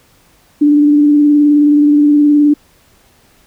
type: tone with vibrato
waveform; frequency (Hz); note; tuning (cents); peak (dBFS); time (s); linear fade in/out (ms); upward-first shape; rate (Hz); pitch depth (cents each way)
sine; 293.7; D4; 0; -5; 0.61-2.54; 10; square; 19; 17
effects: pink hiss -50 dBFS RMS until 3.46 s